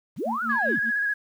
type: linear two-way sweep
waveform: sine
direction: up then down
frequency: 82.41 to 1489 to 82.41 Hz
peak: -25 dBFS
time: 0.16-0.8 s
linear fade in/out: 50 ms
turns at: 0.43 s
type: tone with tremolo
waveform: sine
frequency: 227.8 Hz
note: A#3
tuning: 40 cents flat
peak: -27 dBFS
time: 0.25-0.91 s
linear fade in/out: 20 ms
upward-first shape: sine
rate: 4.9 Hz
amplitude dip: 100%
type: tone with vibrato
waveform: sine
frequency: 1661.2 Hz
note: G#6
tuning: in tune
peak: -22 dBFS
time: 0.49-1.14 s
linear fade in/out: 10 ms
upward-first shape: square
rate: 15 Hz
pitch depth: 26 cents each way
effects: tanh soft clip ceiling -12 dBFS + 9-bit